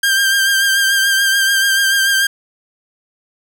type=tone with vibrato; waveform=sawtooth; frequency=1588 Hz; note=G6; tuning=22 cents sharp; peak=-8 dBFS; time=0.03-2.27 s; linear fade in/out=5 ms; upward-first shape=triangle; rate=6.9 Hz; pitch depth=37 cents each way; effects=none